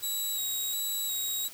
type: tone with vibrato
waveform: 10% pulse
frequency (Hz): 3859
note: B7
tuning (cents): -41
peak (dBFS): -23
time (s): 0.02-1.49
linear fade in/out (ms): 20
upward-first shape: square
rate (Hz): 1.4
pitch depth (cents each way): 23
effects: white hiss -48 dBFS RMS until 1.53 s